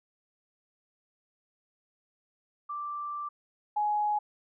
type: tone pair in turn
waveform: sine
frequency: 1174.7 / 837.7 Hz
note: D6 / G#5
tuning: 0 / +15 cents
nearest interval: tritone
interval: 585 cents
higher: first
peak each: -33 / -25 dBFS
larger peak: second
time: 2.69-3.29 / 3.76-4.19 s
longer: first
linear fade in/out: 10 ms
effects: none